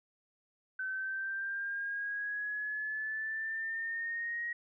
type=exponential sweep; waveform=sine; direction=up; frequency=1524 to 1893 Hz; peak=-34 dBFS; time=0.79-4.53 s; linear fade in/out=5 ms; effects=none